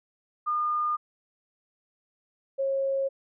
sine tone pair in turn, 1215 / 543.1 Hz, D#6 / C#5, -42 / -36 cents, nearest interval octave + major second, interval 1394 cents, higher first, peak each -24 dBFS, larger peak neither, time 0.46-0.97 / 2.58-3.09 s, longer neither, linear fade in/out 20 ms, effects none

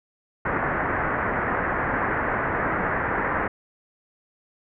white low-pass noise, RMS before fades -25 dBFS, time 0.45-3.48 s, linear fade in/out 5 ms, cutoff 1900 Hz, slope 48 dB/octave, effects none

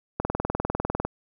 click train, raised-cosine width 1 ms, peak -11 dBFS, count 18, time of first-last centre 0.2-1.05 s, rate 20 Hz, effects none

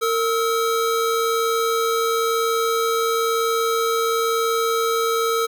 square tone pair together, 457.7 / 1292.1 Hz, A#4 / E6, -32 / -35 cents, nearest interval octave + tritone, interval 1797 cents, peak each -21 / -23 dBFS, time 0.01-5.47 s, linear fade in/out 20 ms, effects none

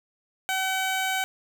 15% pulse tone, 760 Hz, F#5, 46 cents sharp, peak -18 dBFS, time 0.49-1.24 s, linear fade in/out 0 ms, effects none

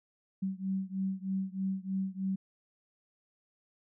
sine beating tone pair, 190 / 193.2 Hz, F#3 / G3, +46 / -25 cents, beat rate 3.2 Hz, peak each -34 / -35 dBFS, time 0.42-2.36 s, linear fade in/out 10 ms, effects none

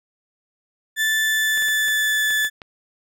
35% pulse tone with pitch glide, 1757 to 1737.8 Hz, A6 to A6, -3 to -22 cents, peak -16 dBFS, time 0.96-2.5 s, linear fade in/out 50 ms, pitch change -19 cents, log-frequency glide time 1.22-2.27 s
clicks, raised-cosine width 0.3 ms, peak -21 dBFS, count 7, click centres 1.575 / 1.623 / 1.685 / 1.883 / 2.306 / 2.448 / 2.618 s
effects none

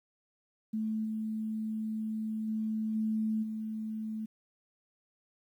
sine tone with level steps, 218.3 Hz, A3, 13 cents flat, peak -30 / -32 / -30 / -28 / -34 dBFS, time 0.73-4.26 s, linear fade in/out 10 ms, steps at 1.04 / 2.47 / 2.94 / 3.42 s, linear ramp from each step 20 ms, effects 11-bit

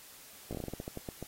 slowing click train, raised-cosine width 2 ms, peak -25 dBFS, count 13, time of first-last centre 0.51-1.226 s, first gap 17 ms, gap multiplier 1.21, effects white hiss -53 dBFS RMS until 1.27 s + AAC 48 kbps

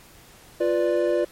triangle chord, B diminished, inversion second, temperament equal, 349.2 / 493.9 / 587.3 Hz, F4 / B4 / D5, 0 / 0 / 0 cents, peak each -21 / -23 / -21 dBFS, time 0.6-1.25 s, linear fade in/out 10 ms, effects pink hiss -50 dBFS RMS until 1.31 s + MP3 64 kbps

